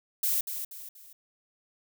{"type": "noise with echo", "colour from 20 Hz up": "violet", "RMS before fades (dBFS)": -27, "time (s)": [0.23, 0.41], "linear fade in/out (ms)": 5, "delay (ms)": 240, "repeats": 3, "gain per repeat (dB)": -8, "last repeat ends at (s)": 1.13, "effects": []}